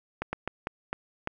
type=slowing click train; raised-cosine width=0.5 ms; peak=-15 dBFS; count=6; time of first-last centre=0.22-1.274 s; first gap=110 ms; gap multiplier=1.33; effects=none